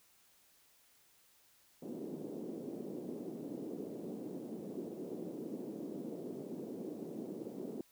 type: band-pass noise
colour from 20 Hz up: white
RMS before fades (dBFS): -44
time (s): 1.82-7.81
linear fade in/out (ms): 2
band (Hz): 200 to 400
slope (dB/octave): 24
effects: white hiss -68 dBFS RMS until 7.91 s